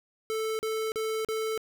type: tone bursts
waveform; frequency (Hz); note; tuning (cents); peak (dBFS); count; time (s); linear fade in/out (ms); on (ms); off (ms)
square; 440; A4; 0; -29; 4; 0.3-1.577; 0; 290; 39
effects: none